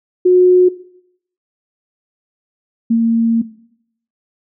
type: tone pair in turn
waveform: sine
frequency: 363.5 / 229 Hz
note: F#4 / A#3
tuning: -31 / -31 cents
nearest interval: minor sixth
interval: 800 cents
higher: first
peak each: -6 / -9 dBFS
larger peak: first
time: 0.25-0.69 / 2.9-3.42 s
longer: second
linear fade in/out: 10 ms
effects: noise-tail reverb RT60 0.7 s tail -17 dB re dry